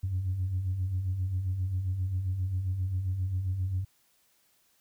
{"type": "beating tone pair", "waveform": "sine", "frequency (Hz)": [86.9, 94.4], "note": ["F2", "F#2"], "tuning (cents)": [-8, 35], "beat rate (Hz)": 7.5, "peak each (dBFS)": [-36, -27], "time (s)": [0.03, 3.85], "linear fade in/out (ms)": 10, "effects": ["tanh soft clip ceiling -23 dBFS", "white hiss -68 dBFS RMS until 4.8 s"]}